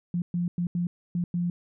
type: tone bursts at uneven times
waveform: sine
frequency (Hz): 174.61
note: F3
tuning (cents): 0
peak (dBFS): -24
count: 6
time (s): 0.14-0.22 / 0.34-0.48 / 0.58-0.67 / 0.75-0.87 / 1.15-1.24 / 1.34-1.5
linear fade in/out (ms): 2
effects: none